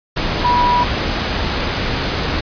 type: tone in noise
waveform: sine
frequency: 976 Hz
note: B5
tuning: 21 cents flat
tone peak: -12 dBFS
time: 0.44-0.84 s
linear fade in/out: 10 ms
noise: pink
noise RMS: -19 dBFS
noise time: 0.16-2.41 s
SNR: +4 dB
effects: resampled to 11025 Hz